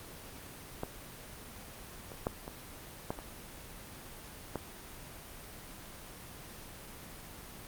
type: clicks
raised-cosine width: 1 ms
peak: -20 / -30 / -16 / -27 / -19 / -29 / -19 dBFS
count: 7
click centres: 0.834 / 2.118 / 2.269 / 2.479 / 3.105 / 3.189 / 4.557 s
effects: pink hiss -48 dBFS RMS until 7.67 s + Opus 24 kbps